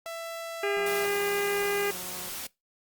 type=tone; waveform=sawtooth; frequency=665 Hz; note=E5; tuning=15 cents sharp; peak=-31 dBFS; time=0.06-1.05 s; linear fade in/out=0 ms
type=harmonic tone; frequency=404.3 Hz; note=G#4; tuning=46 cents flat; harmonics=1 / 2 / 3 / 4 / 5 / 6 / 7; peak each=-28 / -37 / -39 / -36 / -35 / -38 / -42 dBFS; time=0.63-1.91 s; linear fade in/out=5 ms
type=click train; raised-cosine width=1 ms; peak=-33 dBFS; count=277; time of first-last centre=0.77-2.286 s; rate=182 Hz
type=noise; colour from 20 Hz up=white; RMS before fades=-37 dBFS; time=0.86-2.47 s; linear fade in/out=5 ms
effects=noise-tail reverb RT60 0.2 s tail -22 dB re dry + Opus 48 kbps